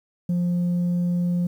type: tone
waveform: sine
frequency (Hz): 175.7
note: F3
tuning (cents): +11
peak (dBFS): -17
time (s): 0.29-1.47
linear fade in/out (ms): 5
effects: tanh soft clip ceiling -19 dBFS + 9-bit